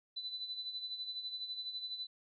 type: tone with tremolo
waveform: sine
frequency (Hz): 3997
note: B7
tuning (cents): +20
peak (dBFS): -37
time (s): 0.16-2.07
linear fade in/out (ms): 10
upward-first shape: sine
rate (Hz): 12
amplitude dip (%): 60
effects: none